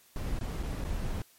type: noise with dropouts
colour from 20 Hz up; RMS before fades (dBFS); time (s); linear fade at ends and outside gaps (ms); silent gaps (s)
brown; -33; 0.16-1.22; 1; 0.39-0.41 / 0.629-0.634 / 0.84-0.849
effects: white hiss -61 dBFS RMS until 1.38 s + MP3 64 kbps